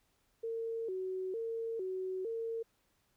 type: tone with vibrato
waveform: sine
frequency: 412.8 Hz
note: G#4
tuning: 10 cents flat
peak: -35 dBFS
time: 0.43-2.63 s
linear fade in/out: 10 ms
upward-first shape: square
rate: 1.1 Hz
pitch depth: 170 cents each way
effects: pink hiss -75 dBFS RMS until 3.16 s